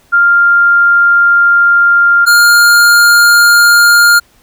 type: tone pair in turn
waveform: sine / square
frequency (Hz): 1396.9 / 1408.2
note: F6 / F6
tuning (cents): 0 / +14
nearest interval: unison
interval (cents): 14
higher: second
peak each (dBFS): -4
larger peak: neither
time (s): 0.12-2.26 / 2.26-4.2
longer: first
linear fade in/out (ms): 20
effects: pink hiss -49 dBFS RMS until 4.42 s